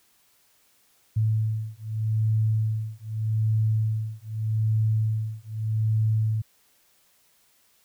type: beating tone pair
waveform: sine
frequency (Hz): 109.1 / 109.92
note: A2 / A2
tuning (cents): -14 / -1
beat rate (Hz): 0.82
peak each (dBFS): -25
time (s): 1.16-6.42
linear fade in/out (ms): 10
effects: white hiss -63 dBFS RMS until 7.84 s